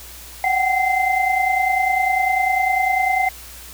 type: tone cluster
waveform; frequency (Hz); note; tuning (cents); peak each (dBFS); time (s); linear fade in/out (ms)
sine; 741 / 771 / 2075; F#5 / G5 / C7; +2 / -29 / -15; -20; 0.44-3.29; 2
effects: added 60 Hz sine -42 dBFS peak until 3.73 s + white hiss -39 dBFS RMS until 3.73 s